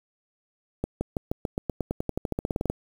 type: accelerating click train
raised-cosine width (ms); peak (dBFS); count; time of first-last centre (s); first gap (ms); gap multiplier
2; -13; 21; 0.84-2.7; 170; 0.93
effects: 7-bit